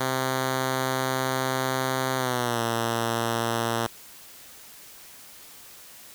5% pulse tone with pitch glide, 130.81 to 115.87 Hz, C3 to A#2, 0 to -10 cents, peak -13 dBFS, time 0-3.87 s, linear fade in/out 5 ms, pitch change -210 cents, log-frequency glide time 2.17-2.61 s, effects white hiss -47 dBFS RMS until 6.14 s

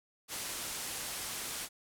white low-pass noise, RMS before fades -40 dBFS, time 0.28-1.69 s, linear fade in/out 50 ms, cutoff 12000 Hz, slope 24 dB/octave, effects none

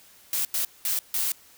blue noise bursts at uneven times, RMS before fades -26 dBFS, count 4, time 0.33-0.45 / 0.54-0.65 / 0.85-0.99 / 1.14-1.32 s, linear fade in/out 2 ms, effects white hiss -54 dBFS RMS until 1.57 s

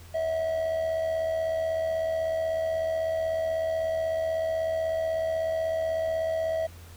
triangle tone with amplitude modulation, 648 Hz, E5, 30 cents flat, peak -21 dBFS, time 0.14-6.67 s, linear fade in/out 10 ms, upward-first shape sine, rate 76.2 Hz, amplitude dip 50%, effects added 85 Hz sine -45 dBFS peak until 6.96 s + pink hiss -52 dBFS RMS until 6.96 s

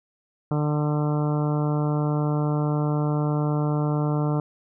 harmonic tone, 149.2 Hz, D3, 28 cents sharp, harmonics 1 / 2 / 3 / 4 / 5 / 6 / 7 / 8 / 9, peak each -22 / -28 / -32 / -34 / -36 / -38 / -39 / -40 / -41 dBFS, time 0.51-4.4 s, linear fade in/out 2 ms, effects none

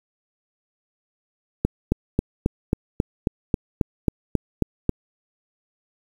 click train, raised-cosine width 3 ms, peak -5 dBFS, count 13, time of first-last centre 1.65-4.893 s, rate 3.7 Hz, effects 7-bit

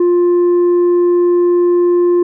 sine tone with tanh clipping, 351.3 Hz, F4, 10 cents sharp, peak -9 dBFS, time 0-2.23 s, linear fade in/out 5 ms, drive 3 dB, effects none

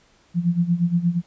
sine tone with tremolo, 172.8 Hz, F3, 18 cents flat, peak -14 dBFS, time 0.34-1.22 s, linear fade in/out 50 ms, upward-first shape sine, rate 8.5 Hz, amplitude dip 80%, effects pink hiss -58 dBFS RMS until 1.26 s + resampled to 16000 Hz

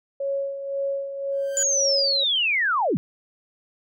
sine tone with tremolo, 553 Hz, C#5, 4 cents flat, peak -22 dBFS, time 0.2-2.24 s, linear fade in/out 5 ms, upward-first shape sine, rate 1.9 Hz, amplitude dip 60%
sawtooth tone with exponential growth, 1568 Hz, G6, in tune, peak -25 dBFS, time 1.32-1.63 s, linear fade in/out 2 ms, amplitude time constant 66 ms
sine linear sweep, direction down, 7040 to 128.2 Hz, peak -19 dBFS, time 1.57-2.97 s, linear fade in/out 0 ms
effects none

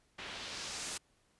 white noise with low-pass filter sweep, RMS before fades -43 dBFS, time 0.18-0.98 s, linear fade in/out 10 ms, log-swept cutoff 2700 to 9100 Hz, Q 1.2, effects pink hiss -72 dBFS RMS until 1.39 s + resampled to 24000 Hz

